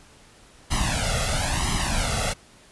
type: noise with flanger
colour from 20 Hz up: pink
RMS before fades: -24 dBFS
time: 0.7-2.34 s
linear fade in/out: 20 ms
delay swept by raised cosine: 0.98 to 1.51 ms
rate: 1 Hz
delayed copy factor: +0.9
effects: pink hiss -52 dBFS RMS until 2.71 s + resampled to 24000 Hz